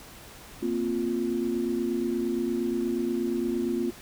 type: chord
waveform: sine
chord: Bb suspended second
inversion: none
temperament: equal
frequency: 233.1 / 261.6 / 349.2 Hz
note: Bb3 / C4 / F4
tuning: 0 / 0 / 0 cents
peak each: -30 / -31 / -28 dBFS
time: 0.62-3.91 s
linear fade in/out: 10 ms
effects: pink hiss -47 dBFS RMS until 4.01 s